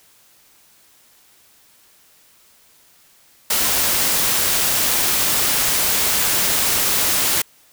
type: noise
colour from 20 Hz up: white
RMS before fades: -18 dBFS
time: 3.5-7.42 s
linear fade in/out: 5 ms
effects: white hiss -53 dBFS RMS until 7.72 s